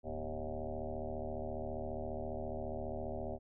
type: tone with frequency modulation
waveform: sine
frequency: 315.7 Hz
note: D#4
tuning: 25 cents sharp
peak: -37 dBFS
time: 0.03-3.39 s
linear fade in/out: 50 ms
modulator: 74.7 Hz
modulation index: 5.2
effects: none